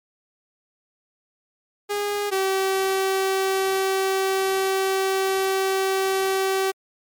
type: tone pair in turn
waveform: sawtooth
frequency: 410 / 384 Hz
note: G#4 / G4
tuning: -22 / -36 cents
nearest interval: minor second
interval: 114 cents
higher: first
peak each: -19 / -16 dBFS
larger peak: second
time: 1.89-2.31 / 2.31-6.72 s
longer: second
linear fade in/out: 20 ms
effects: MP3 96 kbps